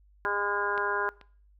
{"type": "harmonic tone", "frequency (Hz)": 203.7, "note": "G#3", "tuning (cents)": -33, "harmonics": [2, 3, 4, 5, 6, 7, 8], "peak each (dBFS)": [-34, -40, -38, -31, -42, -31, -33], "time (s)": [0.25, 1.09], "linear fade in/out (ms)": 0}
{"type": "clicks", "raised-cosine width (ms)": 0.3, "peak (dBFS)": [-23, -32], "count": 2, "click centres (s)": [0.778, 1.213]}
{"effects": ["noise-tail reverb RT60 0.5 s tail -23 dB re dry", "added 50 Hz sine -57 dBFS peak until 1.59 s"]}